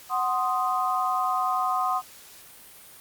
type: chord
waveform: sine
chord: C diminished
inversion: second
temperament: equal with one note detuned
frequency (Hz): 743 / 1046.5 / 1244.5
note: Gb5 / C6 / Eb6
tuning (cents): +7 / 0 / 0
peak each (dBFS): -27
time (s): 0.09-2.02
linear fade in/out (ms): 50
effects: white hiss -48 dBFS RMS until 3 s + Opus 48 kbps